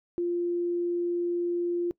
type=tone; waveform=sine; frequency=348 Hz; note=F4; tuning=6 cents flat; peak=-25 dBFS; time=0.18-1.91 s; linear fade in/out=0 ms; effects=noise-tail reverb RT60 0.1 s tail -22 dB re dry